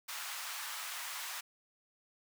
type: high-pass noise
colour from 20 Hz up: pink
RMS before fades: -42 dBFS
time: 0.08-1.41 s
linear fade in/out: 10 ms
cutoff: 950 Hz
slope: 24 dB/octave
effects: none